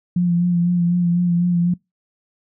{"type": "tone with vibrato", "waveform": "sine", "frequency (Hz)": 174.61, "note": "F3", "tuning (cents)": 0, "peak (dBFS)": -14, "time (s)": [0.16, 1.74], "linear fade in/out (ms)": 5, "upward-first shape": "sine", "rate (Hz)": 4, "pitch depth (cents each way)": 29, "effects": ["noise-tail reverb RT60 0.2 s tail -25 dB re dry"]}